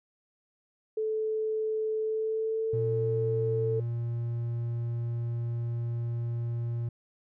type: tone with pitch glide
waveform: sine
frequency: 436 to 445.9 Hz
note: A4 to A4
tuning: -16 to +23 cents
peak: -27 dBFS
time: 0.97-3.8 s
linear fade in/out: 5 ms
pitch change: +39 cents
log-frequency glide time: 1.99-2.77 s
type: tone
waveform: triangle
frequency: 117.8 Hz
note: A#2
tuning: 19 cents sharp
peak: -27 dBFS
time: 2.73-6.89 s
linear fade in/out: 5 ms
effects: none